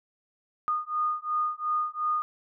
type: beating tone pair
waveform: sine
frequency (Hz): 1226 / 1228.8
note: D#6 / D#6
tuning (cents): -26 / -22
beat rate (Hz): 2.8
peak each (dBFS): -29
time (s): 0.68-2.22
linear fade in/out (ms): 0
effects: none